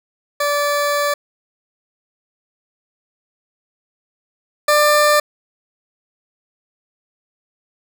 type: tone pair in turn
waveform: 20% pulse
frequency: 580 / 594.6 Hz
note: D5 / D5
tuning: -22 / +21 cents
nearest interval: unison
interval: 43 cents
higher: second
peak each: -11 / -6 dBFS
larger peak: second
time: 0.4-1.14 / 4.68-5.2 s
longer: first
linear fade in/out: 5 ms
effects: none